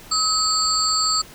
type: tone cluster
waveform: sine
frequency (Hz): 1274 / 4399 / 4665 / 7560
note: D#6 / C#8 / D8 / A#8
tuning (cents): +41 / -14 / -12 / +23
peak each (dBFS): -23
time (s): 0.11-1.22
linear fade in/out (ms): 10
effects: pink hiss -43 dBFS RMS until 1.34 s